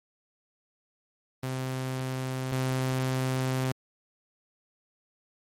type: tone pair in turn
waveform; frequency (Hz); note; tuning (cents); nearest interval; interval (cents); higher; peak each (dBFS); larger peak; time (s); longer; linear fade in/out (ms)
sawtooth; 130.2 / 130.2; C3 / C3; -8 / -8; unison; 0; neither; -26 / -22; second; 1.43-2.52 / 2.52-3.72; second; 5
effects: MP3 64 kbps